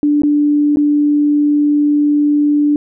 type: tone with dropouts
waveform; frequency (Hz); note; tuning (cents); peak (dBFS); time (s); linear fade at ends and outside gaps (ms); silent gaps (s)
sine; 293.7; D4; 0; -9; 0.03-2.76; 1; 0.22-0.234 / 0.76-0.77
effects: none